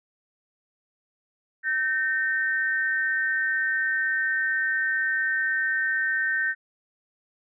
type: tone pair together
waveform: sine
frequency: 1544.8 / 1829 Hz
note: G6 / A#6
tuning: -26 / -33 cents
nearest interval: minor third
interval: 293 cents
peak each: -25 dBFS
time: 1.63-6.55 s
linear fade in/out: 50 ms
effects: none